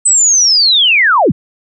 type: linear sweep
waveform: sine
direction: down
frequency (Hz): 8190 to 89.1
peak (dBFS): -6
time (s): 0.05-1.32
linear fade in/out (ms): 10
effects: none